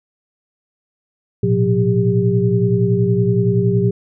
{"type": "tone cluster", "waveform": "sine", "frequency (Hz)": [113.1, 123.8, 180.2, 399.4], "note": ["A2", "B2", "F#3", "G4"], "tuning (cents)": [48, 5, -45, 32], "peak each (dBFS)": -18, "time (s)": [1.43, 3.91], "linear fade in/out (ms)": 5, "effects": []}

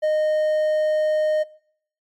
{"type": "tone", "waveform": "triangle", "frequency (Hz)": 616, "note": "D#5", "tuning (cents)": -17, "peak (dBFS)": -15, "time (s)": [0.02, 1.44], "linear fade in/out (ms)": 20, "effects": ["noise-tail reverb RT60 0.6 s tail -21 dB re dry", "MP3 96 kbps"]}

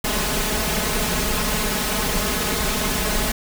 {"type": "noise with comb filter", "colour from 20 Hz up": "pink", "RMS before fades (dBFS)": -22, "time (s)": [0.04, 3.32], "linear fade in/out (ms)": 5, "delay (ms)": 4.7, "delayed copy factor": 0.9, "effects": []}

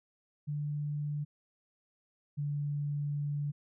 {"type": "tone pair in turn", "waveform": "sine", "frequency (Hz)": [147.3, 145.27], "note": ["D3", "D3"], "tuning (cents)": [6, -19], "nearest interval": "unison", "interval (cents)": 25, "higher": "first", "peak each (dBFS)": [-32, -31], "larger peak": "second", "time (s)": [[0.47, 1.25], [2.37, 3.52]], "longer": "second", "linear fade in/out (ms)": 20, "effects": []}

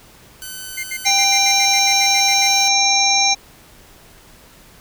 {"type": "tone", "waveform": "5% pulse", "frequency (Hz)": 1516, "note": "F#6", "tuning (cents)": 42, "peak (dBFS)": -18, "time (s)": [0.42, 2.68], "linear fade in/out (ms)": 0}
{"type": "tone bursts", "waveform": "45% pulse", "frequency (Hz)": 2109, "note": "C7", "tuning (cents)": 13, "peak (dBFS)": -23, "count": 13, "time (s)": [0.77, 2.48], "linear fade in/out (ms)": 10, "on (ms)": 66, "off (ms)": 71}
{"type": "harmonic tone", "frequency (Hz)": 791, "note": "G5", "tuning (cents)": 15, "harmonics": [1, 3, 5, 7, 8], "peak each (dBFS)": [-19, -19, -19, -19, -19], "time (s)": [1.05, 3.35], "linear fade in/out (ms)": 20}
{"effects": ["pink hiss -46 dBFS RMS until 4.8 s"]}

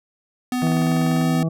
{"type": "tone with pitch glide", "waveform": "square", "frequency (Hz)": [250, 252.8], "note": ["B3", "B3"], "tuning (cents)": [21, 41], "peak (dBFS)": -21, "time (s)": [0.52, 1.43], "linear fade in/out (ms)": 2, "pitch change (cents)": 20, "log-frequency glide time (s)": [0.72, 1.24]}
{"type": "click train", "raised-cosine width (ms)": 0.5, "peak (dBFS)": -20, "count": 13, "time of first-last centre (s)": [0.62, 1.214], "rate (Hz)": 20.2}
{"type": "harmonic tone", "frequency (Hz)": 162.6, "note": "E3", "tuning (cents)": -23, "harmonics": [1, 2, 3, 4, 5, 7], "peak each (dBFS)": [-19, -29, -33, -32, -42, -42], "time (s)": [0.62, 1.49], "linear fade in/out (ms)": 10}
{"effects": []}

